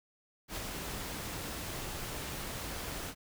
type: noise with ADSR envelope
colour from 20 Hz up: pink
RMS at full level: -37 dBFS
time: 0.48-3.15 s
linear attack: 82 ms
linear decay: 28 ms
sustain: -3 dB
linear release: 65 ms
effects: none